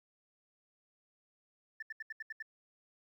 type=tone bursts; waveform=sine; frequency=1769 Hz; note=A6; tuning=9 cents sharp; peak=-38 dBFS; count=7; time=1.8-2.425 s; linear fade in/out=5 ms; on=25 ms; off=75 ms; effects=tanh soft clip ceiling -36 dBFS + 12-bit